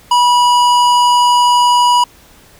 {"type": "tone with hard clipping", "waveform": "triangle", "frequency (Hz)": 974, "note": "B5", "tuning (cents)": -24, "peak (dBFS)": -9, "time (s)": [0.11, 2.04], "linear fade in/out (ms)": 5, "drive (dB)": 18, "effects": ["pink hiss -44 dBFS RMS until 2.59 s"]}